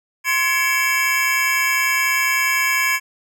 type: tone cluster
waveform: square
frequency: 1051 / 1685 / 2148 / 2278 / 2694 Hz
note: C6 / G#6 / C7 / C#7 / E7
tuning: +7 / +25 / +45 / +47 / +37 cents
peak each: -25 / -23 / -27 / -20 / -29 dBFS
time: 0.24-3 s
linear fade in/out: 50 ms
effects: none